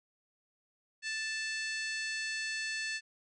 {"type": "harmonic tone", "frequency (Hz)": 880, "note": "A5", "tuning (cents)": 0, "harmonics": [2, 3, 4, 5, 6, 7, 8, 9, 10], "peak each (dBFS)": [-37, -40, -49, -42, -49, -48, -53, -50, -57], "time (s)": [1.02, 3.01], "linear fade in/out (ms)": 50, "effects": []}